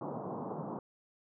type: band-pass noise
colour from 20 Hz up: pink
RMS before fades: -40 dBFS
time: 0.01-0.79 s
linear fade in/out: 2 ms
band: 130 to 1100 Hz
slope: 48 dB/octave
effects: none